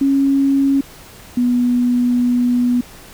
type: tone pair in turn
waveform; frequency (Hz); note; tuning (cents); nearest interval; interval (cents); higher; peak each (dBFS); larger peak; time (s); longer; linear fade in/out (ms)
sine; 274.9 / 244.9; C#4 / B3; -14 / -14; major second; 200; first; -11 / -12; first; 0.01-0.81 / 1.37-2.81; second; 5
effects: pink hiss -40 dBFS RMS until 3.13 s